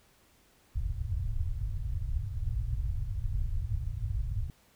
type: low-pass noise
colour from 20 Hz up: pink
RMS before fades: -32 dBFS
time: 0.75-4.5 s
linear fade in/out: 2 ms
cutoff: 120 Hz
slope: 48 dB/octave
effects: pink hiss -64 dBFS RMS until 4.75 s